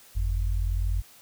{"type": "tone pair together", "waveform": "sine", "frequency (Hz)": [48.67, 89], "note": ["G1", "F2"], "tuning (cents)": [-12, 33], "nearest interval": "minor seventh", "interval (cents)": 1045, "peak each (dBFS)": [-24, -30], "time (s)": [0.15, 1.02], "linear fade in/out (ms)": 20, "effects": ["white hiss -53 dBFS RMS until 1.21 s"]}